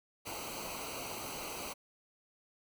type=noise with comb filter; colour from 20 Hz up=pink; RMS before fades=-42 dBFS; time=0.25-1.74 s; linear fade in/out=20 ms; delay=0.57 ms; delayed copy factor=-0.8; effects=none